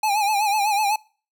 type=tone with vibrato; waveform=square; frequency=830.6 Hz; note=G#5; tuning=in tune; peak=-19 dBFS; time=0.03-0.96 s; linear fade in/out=5 ms; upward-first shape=sine; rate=8 Hz; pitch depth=83 cents each way; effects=noise-tail reverb RT60 0.4 s tail -24 dB re dry